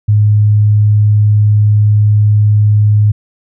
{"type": "tone", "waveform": "sine", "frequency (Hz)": 105.1, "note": "G#2", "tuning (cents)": 21, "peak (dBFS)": -5, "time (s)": [0.08, 3.12], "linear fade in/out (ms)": 10, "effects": []}